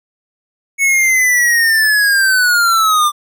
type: linear sweep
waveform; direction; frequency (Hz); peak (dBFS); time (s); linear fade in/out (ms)
square; down; 2217 to 1178; -10; 0.78-3.12; 50
effects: none